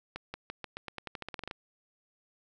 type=accelerating click train; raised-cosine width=0.3 ms; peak=-22 dBFS; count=16; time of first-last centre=0.16-1.511 s; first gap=180 ms; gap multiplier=0.89; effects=none